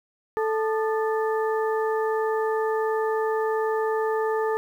harmonic tone with a mistuned harmonic, 439.3 Hz, A4, 3 cents flat, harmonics 1 / 2 / 3 / 4, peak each -23 / -29 / -33 / -35 dBFS, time 0.37-4.57 s, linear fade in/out 0 ms, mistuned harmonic 3, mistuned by -140 cents, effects 9-bit

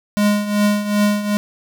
square tone with tremolo, 206.9 Hz, G#3, 6 cents flat, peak -12 dBFS, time 0.17-1.37 s, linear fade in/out 0 ms, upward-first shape triangle, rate 2.6 Hz, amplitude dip 75%, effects none

